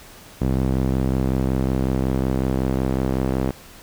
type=tone with band-pass filter sweep; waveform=sawtooth; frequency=65.41 Hz; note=C2; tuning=in tune; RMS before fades=-21 dBFS; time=0.41-3.51 s; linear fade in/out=5 ms; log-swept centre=210 to 330 Hz; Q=0.75; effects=pink hiss -44 dBFS RMS until 3.82 s